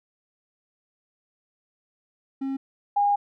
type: tone pair in turn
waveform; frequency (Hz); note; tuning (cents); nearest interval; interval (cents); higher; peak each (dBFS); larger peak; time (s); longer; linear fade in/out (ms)
triangle / sine; 270 / 814.2; C#4 / G#5; -45 / -35; octave + perfect fifth; 1910; second; -24 / -18; second; 2.41-2.57 / 2.96-3.16; second; 10
effects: none